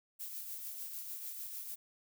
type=noise with tremolo; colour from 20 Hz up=violet; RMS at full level=-42 dBFS; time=0.19-1.76 s; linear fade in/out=20 ms; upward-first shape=triangle; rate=6.7 Hz; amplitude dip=45%; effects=none